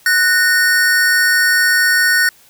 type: tone pair together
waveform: square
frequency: 1480 / 1835.3 Hz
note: F#6 / A#6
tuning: 0 / -27 cents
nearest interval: major third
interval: 373 cents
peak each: -14 dBFS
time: 0.06-2.29 s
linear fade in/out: 2 ms
effects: white hiss -48 dBFS RMS until 2.49 s